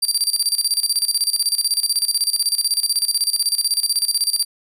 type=tone with tremolo; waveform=25% pulse; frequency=4699 Hz; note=D8; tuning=in tune; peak=-10 dBFS; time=0.02-4.45 s; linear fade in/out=10 ms; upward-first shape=square; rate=16 Hz; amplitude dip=80%; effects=none